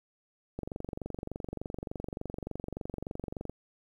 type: click train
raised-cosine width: 2 ms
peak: -23 dBFS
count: 69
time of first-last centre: 0.59-3.496 s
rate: 23.4 Hz
effects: 10-bit